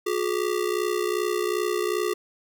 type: ring-modulated tone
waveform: square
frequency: 392 Hz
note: G4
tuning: in tune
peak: -21 dBFS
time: 0.06-2.14 s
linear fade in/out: 10 ms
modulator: 31.3 Hz
effects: none